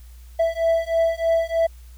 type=beating tone pair; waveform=triangle; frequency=659.3 / 662.5 Hz; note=E5 / E5; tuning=0 / +9 cents; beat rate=3.2 Hz; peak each=-19 dBFS; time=0.39-1.67 s; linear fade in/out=10 ms; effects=added 60 Hz sine -40 dBFS peak until 1.97 s + white hiss -56 dBFS RMS until 1.97 s